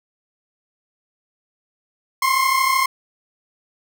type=tone pair together; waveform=30% pulse; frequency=1044 / 1077.1 Hz; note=C6 / C6; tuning=-4 / +50 cents; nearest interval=minor second; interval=54 cents; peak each=-16 dBFS; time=2.22-2.86 s; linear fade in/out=5 ms; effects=none